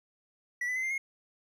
triangle tone with pitch steps, 1952 / 1999.9 / 2049 / 2099 / 2151 Hz, B6 / B6 / C7 / C7 / C7, -21 / +21 / -37 / +5 / +47 cents, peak -28 dBFS, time 0.61-0.98 s, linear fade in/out 5 ms, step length 74 ms, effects none

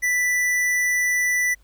sine tone with tanh clipping, 1978 Hz, B6, 2 cents sharp, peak -20 dBFS, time 0.02-1.55 s, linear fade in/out 20 ms, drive 17 dB, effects added 50 Hz sine -52 dBFS peak until 1.63 s + pink hiss -63 dBFS RMS until 1.63 s

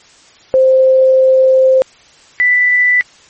sine tone pair in turn, 523.3 / 1981.4 Hz, C5 / B6, 0 / +5 cents, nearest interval octave + major seventh, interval 2305 cents, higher second, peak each -5 / -7 dBFS, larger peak first, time 0.54-1.82 / 2.4-3.01 s, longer first, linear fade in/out 0 ms, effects white hiss -44 dBFS RMS until 3.29 s + MP3 32 kbps

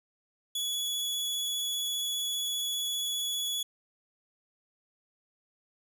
sawtooth tone with vibrato, 3392 Hz, G#7, 36 cents sharp, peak -27 dBFS, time 0.55-3.63 s, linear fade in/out 5 ms, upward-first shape sine, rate 15 Hz, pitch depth 9 cents each way, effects none

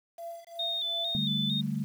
sine tone with tremolo, 677 Hz, E5, 46 cents sharp, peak -35 dBFS, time 0.18-1.17 s, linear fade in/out 5 ms, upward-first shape triangle, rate 2.7 Hz, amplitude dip 95%
sine tone with vibrato, 3600 Hz, A7, 39 cents sharp, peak -29 dBFS, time 0.59-1.61 s, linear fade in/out 5 ms, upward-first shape square, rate 2.2 Hz, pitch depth 44 cents each way
sine chord, D suspended fourth, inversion none, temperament equal, 146.83 / 196 / 220 Hz, D3 / G3 / A3, 0 / 0 / 0 cents, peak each -33 dBFS, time 1.15-1.84 s, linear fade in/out 0 ms
effects 9-bit

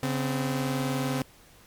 sawtooth tone pair together, 138.59 / 257.3 Hz, C#3 / C4, 0 / -29 cents, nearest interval major seventh, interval 1071 cents, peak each -25 dBFS, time 0.03-1.22 s, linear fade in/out 0 ms, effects pink hiss -55 dBFS RMS until 1.66 s + MP3 96 kbps

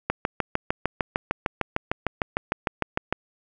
click train, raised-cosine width 0.5 ms, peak -7 dBFS, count 21, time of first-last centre 0.1-3.126 s, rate 6.61 Hz, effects none

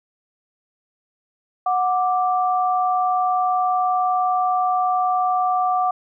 sine tone pair together, 734.3 / 1174.7 Hz, F#5 / D6, -13 / 0 cents, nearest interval minor sixth, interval 813 cents, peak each -18 / -22 dBFS, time 1.66-5.91 s, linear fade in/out 5 ms, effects none

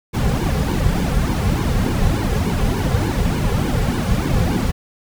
brown noise with flanger, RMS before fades -18 dBFS, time 0.13-4.72 s, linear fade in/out 20 ms, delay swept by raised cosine 1.5 to 3.3 ms, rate 3.4 Hz, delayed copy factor -0.9, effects none

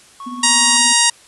triangle tone, 1105 Hz, C#6, 6 cents flat, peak -27 dBFS, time 0.2-0.77 s, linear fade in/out 2 ms
sine tone with tremolo, 246.9 Hz, B3, in tune, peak -24 dBFS, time 0.26-0.93 s, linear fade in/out 10 ms, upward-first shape sine, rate 17 Hz, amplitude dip 60%
harmonic tone, 942 Hz, A#5, 18 cents sharp, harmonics 1 / 2 / 3 / 4 / 5 / 6 / 7 / 8 / 9 / 10, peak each -20 / -20 / -20 / -20 / -20 / -20 / -20 / -20 / -20 / -20 dBFS, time 0.43-1.1 s, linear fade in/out 5 ms
effects white hiss -46 dBFS RMS until 1.27 s + resampled to 24000 Hz

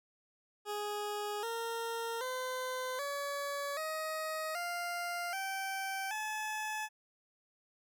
20% pulse tone with pitch steps, 415.3 / 460.8 / 511.3 / 567.3 / 629.5 / 698.4 / 775 / 859.9 Hz, G#4 / A#4 / C5 / C#5 / D#5 / F5 / G5 / A5, 0 / -20 / -40 / +40 / +20 / 0 / -20 / -40 cents, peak -31 dBFS, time 0.65-6.89 s, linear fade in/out 50 ms, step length 780 ms, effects none

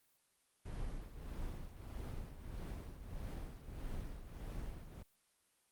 brown noise with tremolo, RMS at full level -42 dBFS, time 0.65-5.03 s, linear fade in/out 10 ms, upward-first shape triangle, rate 1.6 Hz, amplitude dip 70%, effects white hiss -75 dBFS RMS until 5.71 s + Opus 32 kbps

